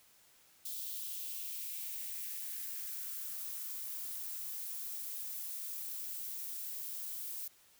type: noise with high-pass filter sweep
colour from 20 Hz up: violet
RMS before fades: -42 dBFS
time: 0.65-7.48 s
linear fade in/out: 5 ms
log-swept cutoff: 3700 to 220 Hz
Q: 2.5
effects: white hiss -65 dBFS RMS until 7.79 s